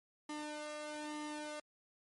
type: tone with flanger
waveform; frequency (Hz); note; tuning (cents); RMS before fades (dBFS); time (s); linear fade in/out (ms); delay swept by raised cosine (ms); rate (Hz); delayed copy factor
sawtooth; 300.6; D4; +40; -44; 0.29-1.6; 5; 1 to 1.53; 1.1; +0.8
effects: MP3 48 kbps